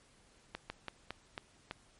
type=slowing click train; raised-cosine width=0.3 ms; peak=-23 dBFS; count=6; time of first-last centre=0.55-1.711 s; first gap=150 ms; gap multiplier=1.22; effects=pink hiss -65 dBFS RMS until 1.99 s + MP3 48 kbps